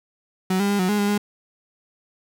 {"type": "tone with pitch steps", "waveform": "35% pulse", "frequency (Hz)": [186.7, 200.9, 202.5, 183.6, 207.7, 203.2, 206.1], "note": ["F#3", "G3", "G#3", "F#3", "G#3", "G#3", "G#3"], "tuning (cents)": [16, 43, -43, -13, 0, -38, -13], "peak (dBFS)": -17, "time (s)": [0.5, 1.179], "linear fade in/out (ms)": 5, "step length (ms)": 97, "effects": []}